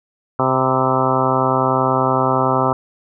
harmonic tone with a mistuned harmonic, 130.81 Hz, C3, in tune, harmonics 1 / 2 / 3 / 4 / 5 / 6 / 7 / 8 / 9 / 10, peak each -23 / -23 / -23 / -23 / -23 / -23 / -23 / -23 / -23 / -23 dBFS, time 0.39-2.73 s, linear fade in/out 2 ms, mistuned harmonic 8, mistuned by -53 cents, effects none

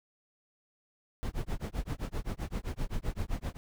brown noise with tremolo, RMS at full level -31 dBFS, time 1.23-3.57 s, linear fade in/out 0 ms, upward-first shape sine, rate 7.7 Hz, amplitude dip 100%, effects none

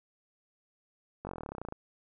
slowing click train, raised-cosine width 1 ms, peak -25 dBFS, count 18, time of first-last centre 1.25-1.724 s, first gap 20 ms, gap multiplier 1.04, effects none

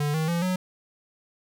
square tone with pitch steps, 146.83 / 158.28 / 170.62 / 183.93 Hz, D3 / D#3 / F3 / F#3, 0 / +30 / -40 / -10 cents, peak -24 dBFS, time 0-0.56 s, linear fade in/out 5 ms, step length 140 ms, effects none

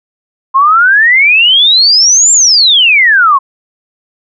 sine exponential two-way sweep, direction up then down, 1046.5 to 7459 to 1046.5 Hz, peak -3 dBFS, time 0.54-3.39 s, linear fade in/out 20 ms, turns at 2.32 s, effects none

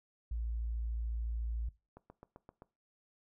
sine tone, 56.9 Hz, A#1, 41 cents flat, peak -34 dBFS, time 0.31-1.69 s, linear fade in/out 5 ms
click train, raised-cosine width 1 ms, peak -37 dBFS, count 6, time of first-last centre 1.97-2.621 s, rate 7.68 Hz
effects noise-tail reverb RT60 0.3 s tail -20 dB re dry

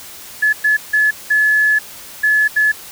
sine tone bursts at uneven times, 1714 Hz, A6, 46 cents flat, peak -10 dBFS, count 6, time 0.42-0.53 / 0.64-0.77 / 0.93-1.11 / 1.3-1.79 / 2.23-2.48 / 2.56-2.72 s, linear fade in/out 10 ms, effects white hiss -35 dBFS RMS until 2.91 s

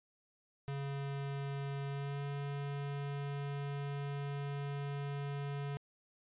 square tone with pitch glide, 139.6 to 141.63 Hz, C#3 to C#3, +13 to +38 cents, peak -38 dBFS, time 0.68-5.77 s, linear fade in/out 0 ms, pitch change +25 cents, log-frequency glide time 1.87-2.23 s, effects resampled to 8000 Hz

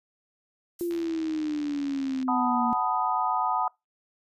violet noise with exponential decay, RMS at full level -37 dBFS, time 0.79-1.12 s, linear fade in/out 5 ms, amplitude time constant 71 ms
sine exponential sweep, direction down, 349.2 to 233.6 Hz, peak -26 dBFS, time 0.81-2.73 s, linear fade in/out 0 ms
click train, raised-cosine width 0.2 ms, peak -26 dBFS, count 100, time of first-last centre 0.91-2.228 s, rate 75.1 Hz
sine chord, B dominant seventh, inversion second, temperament equal, 740 / 880 / 987.8 / 1244.5 Hz, F#5 / A5 / B5 / D#6, 0 / 0 / 0 / 0 cents, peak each -29 dBFS, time 2.28-3.68 s, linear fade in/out 2 ms
effects noise-tail reverb RT60 0.2 s tail -25 dB re dry + resampled to 32000 Hz

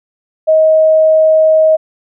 sine tone, 631 Hz, D#5, 24 cents sharp, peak -5 dBFS, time 0.47-1.77 s, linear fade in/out 20 ms, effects none

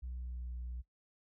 sine tone with pitch glide, 62 to 60.72 Hz, B1 to B1, +7 to -29 cents, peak -38 dBFS, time 0.02-0.82 s, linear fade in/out 20 ms, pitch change -36 cents, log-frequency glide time 0.15-0.56 s, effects noise-tail reverb RT60 0.1 s tail -17 dB re dry + tanh soft clip ceiling -37 dBFS

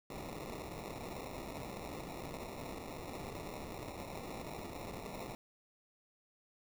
white noise with sample-and-hold, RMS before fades -45 dBFS, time 0.1-5.35 s, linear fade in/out 2 ms, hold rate 1575 Hz, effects none

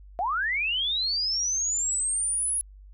sine linear sweep, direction up, 661 to 10590 Hz, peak -24 dBFS, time 0.19-2.61 s, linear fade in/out 0 ms, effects added 49 Hz sine -45 dBFS peak until 2.93 s

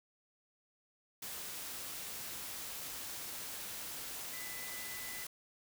sine tone in noise, 2000 Hz, B6, 21 cents sharp, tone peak -48 dBFS, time 4.33-5.24 s, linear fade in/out 5 ms, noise white, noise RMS -44 dBFS, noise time 1.22-5.27 s, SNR -7 dB, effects none

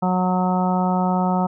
harmonic tone, 183 Hz, F#3, 19 cents flat, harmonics 1 / 2 / 3 / 4 / 5 / 6 / 7, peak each -19 / -31 / -29 / -24 / -25 / -37 / -30 dBFS, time 0.02-1.47 s, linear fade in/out 10 ms, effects none

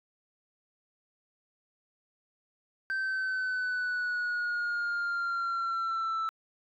sine exponential sweep, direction down, 1557 to 1318.5 Hz, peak -26 dBFS, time 2.9-6.29 s, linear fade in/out 0 ms, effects tanh soft clip ceiling -28 dBFS

